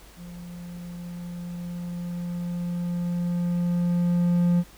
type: tone with level ramp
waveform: triangle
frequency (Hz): 174.61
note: F3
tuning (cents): 0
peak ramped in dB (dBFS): -36 to -15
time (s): 0.16-4.64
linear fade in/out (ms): 50
effects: added 50 Hz sine -51 dBFS peak until 4.77 s + pink hiss -51 dBFS RMS until 4.77 s